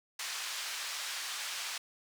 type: band-pass noise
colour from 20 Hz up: white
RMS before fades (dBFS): -39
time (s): 0.19-1.78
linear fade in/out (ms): 5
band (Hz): 1100 to 5800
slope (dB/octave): 12
effects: none